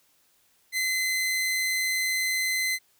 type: tone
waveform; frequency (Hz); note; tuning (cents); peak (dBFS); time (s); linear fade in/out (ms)
sawtooth; 2048; C7; -38; -21; 0.72-2.79; 50
effects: white hiss -65 dBFS RMS until 2.99 s